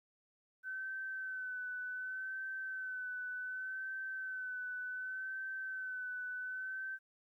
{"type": "tone with vibrato", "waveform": "sine", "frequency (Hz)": 1521, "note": "F#6", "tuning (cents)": 47, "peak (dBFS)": -39, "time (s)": [0.63, 6.99], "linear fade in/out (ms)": 50, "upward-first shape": "sine", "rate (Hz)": 0.67, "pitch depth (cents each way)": 30, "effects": ["13-bit"]}